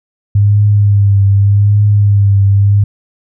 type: tone with vibrato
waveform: sine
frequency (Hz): 101.3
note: G#2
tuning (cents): -43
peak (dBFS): -5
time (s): 0.35-2.84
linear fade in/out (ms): 5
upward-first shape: triangle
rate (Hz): 0.84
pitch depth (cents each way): 46
effects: none